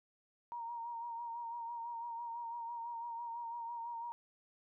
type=tone with vibrato; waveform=sine; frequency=936 Hz; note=A#5; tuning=7 cents sharp; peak=-40 dBFS; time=0.52-4.12 s; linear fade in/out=0 ms; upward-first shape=sine; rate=6 Hz; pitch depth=35 cents each way; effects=none